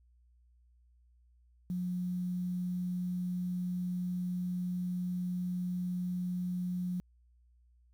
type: tone with quantisation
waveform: sine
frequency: 179.7 Hz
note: F3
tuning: 50 cents sharp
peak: -32 dBFS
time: 1.7-7 s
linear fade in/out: 0 ms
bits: 10
effects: added 60 Hz sine -62 dBFS peak until 7.93 s